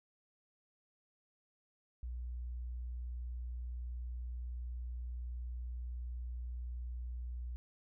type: tone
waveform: sine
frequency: 60.7 Hz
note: B1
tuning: 29 cents flat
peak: -39 dBFS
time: 2.03-7.56 s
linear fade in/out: 0 ms
effects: none